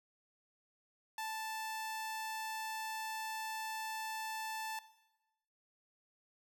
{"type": "tone", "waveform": "sawtooth", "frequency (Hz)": 880, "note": "A5", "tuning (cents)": 0, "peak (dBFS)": -35, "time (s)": [1.18, 4.79], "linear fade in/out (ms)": 2, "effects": ["noise-tail reverb RT60 1.0 s tail -17 dB re dry"]}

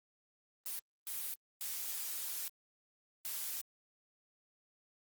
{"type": "noise bursts at uneven times", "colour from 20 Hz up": "blue", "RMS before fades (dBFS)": -40, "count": 4, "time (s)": [[0.66, 0.79], [1.07, 1.34], [1.61, 2.48], [3.25, 3.61]], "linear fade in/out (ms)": 0, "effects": ["Opus 24 kbps"]}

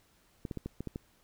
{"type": "clicks", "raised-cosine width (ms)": 3, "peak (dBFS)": -24, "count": 7, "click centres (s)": [0.452, 0.512, 0.573, 0.66, 0.806, 0.873, 0.959], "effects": ["pink hiss -67 dBFS RMS until 1.23 s"]}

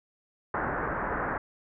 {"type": "low-pass noise", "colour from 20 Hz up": "white", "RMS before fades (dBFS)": -31, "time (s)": [0.54, 1.38], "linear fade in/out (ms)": 2, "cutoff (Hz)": 1700, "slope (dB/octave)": 48, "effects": []}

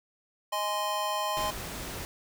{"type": "chord", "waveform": "square", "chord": "Ab major", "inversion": "second", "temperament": "just", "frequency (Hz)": [623, 830.6, 1038.3], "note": ["Eb5", "Ab5", "C6"], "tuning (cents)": [2, 0, -14], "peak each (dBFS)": [-35, -35, -32], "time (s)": [0.52, 1.51], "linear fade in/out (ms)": 10}
{"type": "noise", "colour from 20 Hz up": "pink", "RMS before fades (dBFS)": -38, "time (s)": [1.37, 2.05], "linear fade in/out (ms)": 0}
{"effects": []}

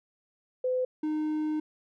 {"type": "tone pair in turn", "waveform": ["sine", "triangle"], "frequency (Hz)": [508, 307.2], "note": ["B4", "D#4"], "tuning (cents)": [49, -22], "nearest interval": "major sixth", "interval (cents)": 871, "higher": "first", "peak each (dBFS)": -25, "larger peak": "neither", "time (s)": [[0.64, 0.85], [1.03, 1.6]], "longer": "second", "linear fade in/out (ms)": 5, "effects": []}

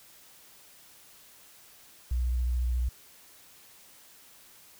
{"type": "tone with vibrato", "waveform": "sine", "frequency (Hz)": 61.3, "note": "B1", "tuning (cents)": -12, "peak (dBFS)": -25, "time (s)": [2.11, 2.89], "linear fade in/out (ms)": 5, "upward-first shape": "triangle", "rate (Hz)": 14, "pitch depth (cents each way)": 45, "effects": ["white hiss -55 dBFS RMS until 4.79 s"]}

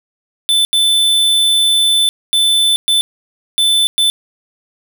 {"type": "tone bursts at uneven times", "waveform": "square", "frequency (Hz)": 3520, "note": "A7", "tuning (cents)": 0, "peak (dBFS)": -10, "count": 6, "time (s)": [[0.49, 0.65], [0.73, 2.09], [2.33, 2.76], [2.88, 3.01], [3.58, 3.87], [3.98, 4.1]], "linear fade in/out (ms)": 0, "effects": []}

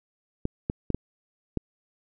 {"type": "clicks", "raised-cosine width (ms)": 3, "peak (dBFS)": -13, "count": 5, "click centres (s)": [0.454, 0.699, 0.903, 0.946, 1.573], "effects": []}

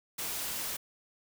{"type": "noise", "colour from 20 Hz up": "white", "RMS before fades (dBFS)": -36, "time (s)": [0.18, 0.77], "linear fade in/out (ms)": 10, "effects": []}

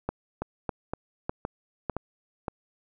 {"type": "two click trains", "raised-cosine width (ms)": 1, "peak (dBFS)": [-16, -14], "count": [5, 4], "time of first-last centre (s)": [[0.42, 2.482], [0.09, 1.897]], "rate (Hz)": [1.94, 1.66], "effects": []}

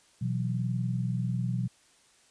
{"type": "chord", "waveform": "sine", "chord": "B suspended fourth", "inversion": "none", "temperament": "equal", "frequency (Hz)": [123.47, 164.81, 185], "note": ["B2", "E3", "F#3"], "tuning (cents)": [0, 0, 0], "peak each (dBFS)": [-29, -35, -33], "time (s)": [0.21, 1.68], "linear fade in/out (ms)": 10, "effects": ["white hiss -62 dBFS RMS until 2.3 s", "resampled to 22050 Hz"]}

